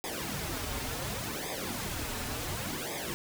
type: noise with flanger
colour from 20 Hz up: pink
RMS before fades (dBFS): -36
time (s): 0.04-3.14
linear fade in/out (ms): 0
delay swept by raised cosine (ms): 0.69 to 6.09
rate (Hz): 0.69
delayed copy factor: -0.85
effects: none